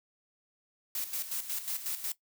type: noise with tremolo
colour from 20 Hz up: blue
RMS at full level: -34 dBFS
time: 0.95-2.12 s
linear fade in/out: 2 ms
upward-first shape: square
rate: 5.5 Hz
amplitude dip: 65%
effects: noise-tail reverb RT60 0.1 s tail -17 dB re dry